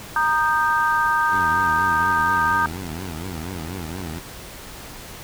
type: chord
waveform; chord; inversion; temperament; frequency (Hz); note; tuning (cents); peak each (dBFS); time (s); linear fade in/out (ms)
sine; Eb major; second; equal with one note detuned; 932.3 / 1228.1 / 1568; Bb5 / Eb6 / G6; 0 / -23 / 0; -21; 0.16-2.66; 2
type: tone with vibrato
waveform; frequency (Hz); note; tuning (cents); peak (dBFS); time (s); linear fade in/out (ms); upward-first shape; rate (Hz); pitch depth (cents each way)
15% pulse; 86.1; F2; -24; -23; 1.31-4.2; 20; triangle; 4.2; 220
effects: pink hiss -38 dBFS RMS until 5.23 s